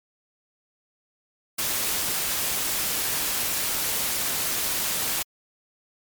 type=noise; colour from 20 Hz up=white; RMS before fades=-26 dBFS; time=1.58-5.23 s; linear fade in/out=10 ms; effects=MP3 96 kbps